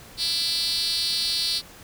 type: tone with high-pass filter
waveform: 5% pulse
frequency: 334.3 Hz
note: E4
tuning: 24 cents sharp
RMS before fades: -25 dBFS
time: 0.17-1.62 s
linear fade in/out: 50 ms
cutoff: 4400 Hz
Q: 5.3
effects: pink hiss -46 dBFS RMS until 1.83 s